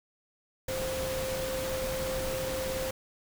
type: tone in noise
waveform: sine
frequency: 523.3 Hz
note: C5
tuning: in tune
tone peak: -32 dBFS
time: 0.68-2.91 s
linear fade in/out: 5 ms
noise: pink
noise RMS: -36 dBFS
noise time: 0.68-2.91 s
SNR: +1 dB
effects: none